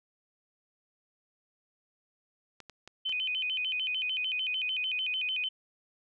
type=clicks; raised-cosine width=0.2 ms; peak=-29 dBFS; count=4; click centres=2.603 / 2.697 / 2.876 / 3.094 s
type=tone with vibrato; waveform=sine; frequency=2762 Hz; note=F7; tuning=20 cents flat; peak=-29 dBFS; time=3.05-5.49 s; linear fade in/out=10 ms; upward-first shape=square; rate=6.7 Hz; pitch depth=180 cents each way
effects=none